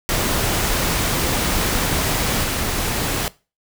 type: noise with level steps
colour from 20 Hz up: pink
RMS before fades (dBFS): -20 / -22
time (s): 0.09-3.28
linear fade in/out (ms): 0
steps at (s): 2.44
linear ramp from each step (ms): 2
effects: noise-tail reverb RT60 0.3 s tail -20 dB re dry